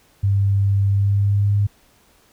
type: tone with pitch glide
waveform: sine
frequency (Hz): 99.2 to 101.87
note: G2 to G#2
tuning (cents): +21 to -33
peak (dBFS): -14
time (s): 0.23-1.67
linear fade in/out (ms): 10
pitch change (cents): +46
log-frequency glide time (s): 0.89-1.56
effects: pink hiss -56 dBFS RMS until 2.32 s